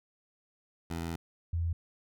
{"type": "tone pair in turn", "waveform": ["15% pulse", "sine"], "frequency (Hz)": [83.5, 84.13], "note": ["E2", "E2"], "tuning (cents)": [23, 36], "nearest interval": "unison", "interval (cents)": 13, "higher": "second", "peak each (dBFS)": -28, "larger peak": "neither", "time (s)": [[0.9, 1.16], [1.53, 1.73]], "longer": "first", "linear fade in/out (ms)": 5, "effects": []}